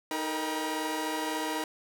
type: tone cluster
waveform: sawtooth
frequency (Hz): 312 / 451.6 / 473 / 790 / 960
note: D#4 / A4 / A#4 / G5 / B5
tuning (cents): +5 / +45 / +25 / +13 / -49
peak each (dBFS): -30 / -37 / -37 / -36 / -31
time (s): 0.11-1.64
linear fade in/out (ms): 2
effects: none